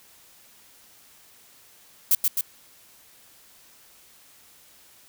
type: noise with echo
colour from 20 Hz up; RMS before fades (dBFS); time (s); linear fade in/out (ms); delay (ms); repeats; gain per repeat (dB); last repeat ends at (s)
violet; -18; 2.11-2.15; 2; 130; 2; -3; 2.41
effects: white hiss -54 dBFS RMS until 5.08 s